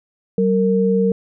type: tone pair together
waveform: sine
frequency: 191 / 459.8 Hz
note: G3 / A#4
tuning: -45 / -24 cents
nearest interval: octave + minor third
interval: 1521 cents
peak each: -16 dBFS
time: 0.38-1.12 s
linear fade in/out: 2 ms
effects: none